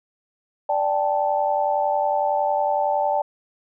sine chord, D suspended fourth, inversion none, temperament equal with one note detuned, 587.3 / 784 / 874.9 Hz, D5 / G5 / A5, 0 / 0 / -10 cents, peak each -23 dBFS, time 0.69-3.22 s, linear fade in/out 5 ms, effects none

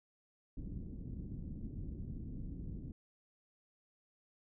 pink low-pass noise, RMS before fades -44 dBFS, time 0.57-2.92 s, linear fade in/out 2 ms, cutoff 280 Hz, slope 24 dB/octave, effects none

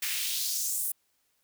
white noise with high-pass filter sweep, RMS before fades -31 dBFS, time 0.02-0.92 s, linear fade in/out 5 ms, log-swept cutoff 1900 to 11000 Hz, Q 2, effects white hiss -73 dBFS RMS until 1.43 s

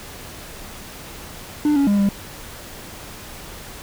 triangle tone with pitch steps, 297.4 / 280.3 / 202.9 / 199.4 Hz, D4 / C#4 / G#3 / G3, +22 / +19 / -40 / +30 cents, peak -12 dBFS, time 1.65-2.09 s, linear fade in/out 2 ms, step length 110 ms, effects pink hiss -37 dBFS RMS until 3.82 s

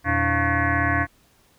sine tone with frequency modulation, 900 Hz, A5, 39 cents sharp, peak -18 dBFS, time 0.04-1.07 s, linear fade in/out 50 ms, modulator 204 Hz, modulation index 5.2, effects pink hiss -59 dBFS RMS until 1.58 s

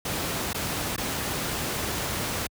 pink noise with dropouts, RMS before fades -29 dBFS, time 0.05-2.47 s, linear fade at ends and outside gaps 5 ms, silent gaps 0.532-0.544 / 0.963-0.978 s, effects high-pass 60 Hz 12 dB/octave

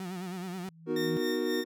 35% pulse tone with vibrato, 182.5 Hz, F#3, 24 cents flat, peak -34 dBFS, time 0-0.69 s, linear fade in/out 2 ms, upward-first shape sine, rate 9.4 Hz, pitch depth 83 cents each way
sine tone with exponential growth, 163.2 Hz, E3, 17 cents flat, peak -30 dBFS, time 0.43-1.17 s, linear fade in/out 0 ms, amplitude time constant 160 ms
triangle chord, B major seventh, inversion none, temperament equal, 246.9 / 311.1 / 370 / 466.2 Hz, B3 / D#4 / F#4 / A#4, 0 / 0 / 0 / 0 cents, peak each -33 / -32 / -30 / -32 dBFS, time 0.86-1.65 s, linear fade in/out 50 ms
20% pulse tone with tremolo, 1826 Hz, A#6, 36 cents flat, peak -30 dBFS, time 0.96-1.64 s, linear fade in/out 5 ms, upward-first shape sine, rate 3.8 Hz, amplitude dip 65%
effects none

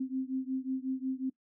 sine beating tone pair, 259.7 / 265.2 Hz, C4 / C4, -13 / +23 cents, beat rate 5.5 Hz, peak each -34 / -35 dBFS, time 0-1.3 s, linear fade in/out 10 ms, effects noise-tail reverb RT60 0.1 s tail -21 dB re dry

